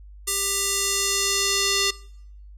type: tone with band-pass filter sweep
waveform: square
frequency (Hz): 396.3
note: G4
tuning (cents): +19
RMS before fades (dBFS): -23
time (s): 0.27-1.91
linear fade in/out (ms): 10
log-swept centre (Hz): 9100 to 4800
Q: 1.4
effects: noise-tail reverb RT60 0.7 s tail -22 dB re dry + added 50 Hz sine -41 dBFS peak until 2.57 s